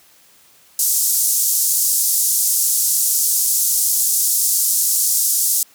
white band-pass noise, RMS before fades -17 dBFS, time 0.79-5.63 s, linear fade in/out 2 ms, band 5900 to 14000 Hz, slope 24 dB/octave, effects white hiss -51 dBFS RMS until 5.74 s + high-pass 60 Hz 12 dB/octave

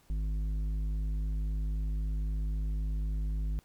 triangle tone with tanh clipping, 51.91 Hz, G#1, in tune, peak -31 dBFS, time 0.1-3.59 s, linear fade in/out 0 ms, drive 13 dB, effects pink hiss -65 dBFS RMS until 3.64 s

